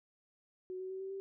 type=tone with pitch steps; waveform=sine; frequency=370 / 374.7 / 379.5 / 384.4 / 389.3 Hz; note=F#4 / F#4 / F#4 / G4 / G4; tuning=0 / +22 / +44 / -34 / -12 cents; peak=-39 dBFS; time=0.7-1.2 s; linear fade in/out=0 ms; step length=100 ms; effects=none